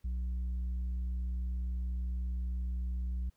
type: tone with tanh clipping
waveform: sine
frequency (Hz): 61.4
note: B1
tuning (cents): -9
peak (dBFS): -33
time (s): 0.04-3.3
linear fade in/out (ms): 10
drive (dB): 4
effects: pink hiss -75 dBFS RMS until 3.36 s